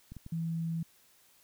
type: clicks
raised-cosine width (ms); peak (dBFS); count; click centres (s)
5; -32; 3; 0.12 / 0.167 / 0.264
type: tone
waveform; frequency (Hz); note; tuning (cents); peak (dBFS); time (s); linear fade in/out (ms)
sine; 164.81; E3; 0; -31; 0.32-0.83; 5
effects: white hiss -64 dBFS RMS until 1.43 s